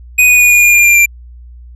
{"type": "tone with pitch steps", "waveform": "square", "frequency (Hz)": [2489, 2472, 2455, 2438, 2421, 2404, 2388, 2371], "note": ["D#7", "D#7", "D#7", "D#7", "D#7", "D7", "D7", "D7"], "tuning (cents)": [0, -12, -24, -36, -48, 40, 28, 16], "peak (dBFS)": -5, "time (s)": [0.18, 1.06], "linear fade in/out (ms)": 10, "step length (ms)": 110, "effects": ["added 60 Hz sine -31 dBFS peak until 1.75 s", "resampled to 32000 Hz"]}